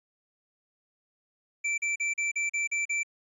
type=tone bursts; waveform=square; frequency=2336 Hz; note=D7; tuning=10 cents flat; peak=-27 dBFS; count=8; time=1.64-3.033 s; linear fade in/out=10 ms; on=140 ms; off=39 ms; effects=resampled to 24000 Hz